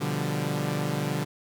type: chord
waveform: sawtooth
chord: G dominant seventh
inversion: first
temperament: equal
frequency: 123.47 / 146.83 / 174.61 / 196 Hz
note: B2 / D3 / F3 / G3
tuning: 0 / 0 / 0 / 0 cents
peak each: -30 / -25 / -30 / -30 dBFS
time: 0-1.25 s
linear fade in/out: 20 ms
effects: none